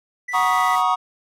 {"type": "tone", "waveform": "triangle", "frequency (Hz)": 1975.5, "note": "B6", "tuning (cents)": 0, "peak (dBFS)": -24, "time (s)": [0.28, 0.76], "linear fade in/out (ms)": 10}
{"type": "noise", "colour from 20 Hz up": "white", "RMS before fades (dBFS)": -36, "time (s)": [0.31, 0.84], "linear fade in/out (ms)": 50}
{"type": "chord", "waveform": "triangle", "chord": "D# minor seventh", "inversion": "first", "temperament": "equal with one note detuned", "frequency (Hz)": [740, 950.3, 1108.7, 1244.5], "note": ["F#5", "A#5", "C#6", "D#6"], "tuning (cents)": [0, 33, 0, 0], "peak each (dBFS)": -20, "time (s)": [0.33, 0.96], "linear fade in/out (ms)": 20}
{"effects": ["low-pass 12000 Hz 12 dB/octave"]}